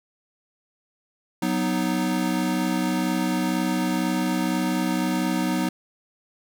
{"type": "chord", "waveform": "square", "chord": "B major", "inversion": "second", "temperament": "equal", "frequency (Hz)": [185, 246.9, 311.1], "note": ["F#3", "B3", "D#4"], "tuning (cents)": [0, 0, 0], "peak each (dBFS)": -27, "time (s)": [1.42, 5.69], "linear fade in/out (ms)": 5, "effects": []}